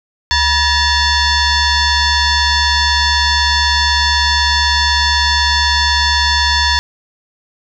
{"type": "tone with frequency modulation", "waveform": "sine", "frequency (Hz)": 1722, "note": "A6", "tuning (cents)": -38, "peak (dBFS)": -10, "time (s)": [0.31, 6.79], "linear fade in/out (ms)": 0, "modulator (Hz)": 896, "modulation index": 3.9, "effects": []}